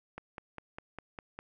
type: click train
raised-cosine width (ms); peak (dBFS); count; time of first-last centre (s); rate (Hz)
0.5; -26; 7; 0.18-1.39; 4.96
effects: none